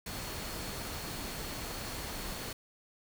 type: tone in noise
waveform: sine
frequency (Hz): 4350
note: C#8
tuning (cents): -33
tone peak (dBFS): -50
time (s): 0.06-2.53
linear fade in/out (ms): 5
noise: pink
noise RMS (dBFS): -40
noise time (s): 0.06-2.53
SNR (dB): -13
effects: none